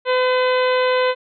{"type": "harmonic tone", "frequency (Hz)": 507, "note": "B4", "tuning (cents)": 45, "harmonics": [1, 2, 3, 4, 5, 6, 7, 8], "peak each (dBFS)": [-16, -22, -26, -28, -30, -32, -33, -34], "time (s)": [0.05, 1.15], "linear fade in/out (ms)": 50, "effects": []}